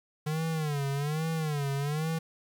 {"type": "tone with vibrato", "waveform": "square", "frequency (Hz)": 150, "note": "D3", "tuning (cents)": 37, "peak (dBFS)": -29, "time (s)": [0.26, 2.19], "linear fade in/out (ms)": 10, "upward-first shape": "sine", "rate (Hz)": 1.2, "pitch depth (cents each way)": 140, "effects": ["10-bit"]}